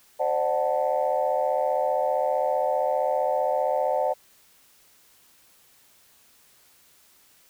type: chord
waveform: sine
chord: D dominant seventh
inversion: third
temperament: equal with one note detuned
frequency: 523.3 / 598.6 / 740 / 880 Hz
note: C5 / D5 / F#5 / A5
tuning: 0 / +33 / 0 / 0 cents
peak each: -26 / -25 / -27 / -29 dBFS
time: 0.19-4.14 s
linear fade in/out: 20 ms
effects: tanh soft clip ceiling -12 dBFS + white hiss -58 dBFS RMS until 7.49 s